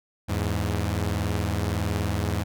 sawtooth tone pair together, 82.41 / 103.83 Hz, E2 / G#2, 0 / 0 cents, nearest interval major third, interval 400 cents, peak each -23 dBFS, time 0.28-2.44 s, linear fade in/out 20 ms, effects none

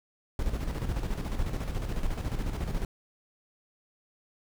brown noise with tremolo, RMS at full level -29 dBFS, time 0.39-2.85 s, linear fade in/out 2 ms, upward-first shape square, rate 14 Hz, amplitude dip 50%, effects none

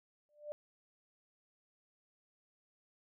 sine tone with exponential growth, 594 Hz, D5, 20 cents sharp, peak -36 dBFS, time 0.29-0.52 s, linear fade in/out 0 ms, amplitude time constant 48 ms, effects none

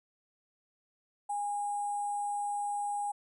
sine tone with sample-and-hold, 820 Hz, G#5, 22 cents flat, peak -31 dBFS, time 1.29-3.12 s, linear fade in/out 10 ms, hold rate 8820 Hz, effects resampled to 32000 Hz

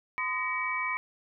sine tone cluster, 1024 / 1235 / 1887 / 2276 Hz, C6 / D#6 / A#6 / C#7, -38 / -13 / +21 / +45 cents, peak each -33 / -39 / -37 / -31 dBFS, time 0.18-0.97 s, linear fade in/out 0 ms, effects none

